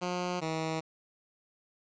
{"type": "tone pair in turn", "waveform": "10% pulse", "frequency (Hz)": [179.1, 160.02], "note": ["F3", "D#3"], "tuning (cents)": [44, 49], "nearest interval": "major second", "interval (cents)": 195, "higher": "first", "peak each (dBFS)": -23, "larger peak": "neither", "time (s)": [[0.01, 0.41], [0.41, 0.81]], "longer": "neither", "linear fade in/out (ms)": 20, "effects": ["resampled to 16000 Hz", "10-bit"]}